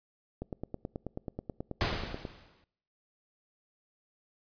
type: click train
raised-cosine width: 2 ms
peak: -23 dBFS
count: 18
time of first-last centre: 0.42-2.252 s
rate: 9.28 Hz
type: noise with exponential decay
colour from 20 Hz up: pink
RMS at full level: -28 dBFS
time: 1.81-2.64 s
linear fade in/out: 0 ms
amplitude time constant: 180 ms
effects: noise-tail reverb RT60 0.9 s tail -24 dB re dry + resampled to 11025 Hz